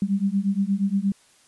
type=beating tone pair; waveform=sine; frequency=193.3 / 201.8 Hz; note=G3 / G#3; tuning=-24 / -49 cents; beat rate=8.5 Hz; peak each=-23 dBFS; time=0.02-1.12 s; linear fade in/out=2 ms; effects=white hiss -57 dBFS RMS until 1.47 s + resampled to 24000 Hz